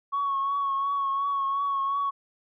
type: tone with vibrato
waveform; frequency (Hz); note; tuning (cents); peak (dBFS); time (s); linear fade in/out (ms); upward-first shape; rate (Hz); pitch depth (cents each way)
sine; 1108.7; C#6; 0; -23; 0.12-2.11; 20; triangle; 2.8; 35
effects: tanh soft clip ceiling -20 dBFS